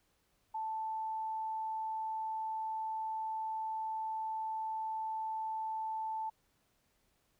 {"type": "tone", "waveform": "sine", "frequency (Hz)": 880, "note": "A5", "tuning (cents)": 0, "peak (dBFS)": -35, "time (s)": [0.54, 6.3], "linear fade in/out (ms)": 10, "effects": ["pink hiss -75 dBFS RMS until 7.39 s"]}